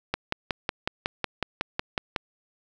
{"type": "click train", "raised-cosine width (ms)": 0.3, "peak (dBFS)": -9, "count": 12, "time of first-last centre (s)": [0.14, 2.162], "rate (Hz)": 5.44, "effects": []}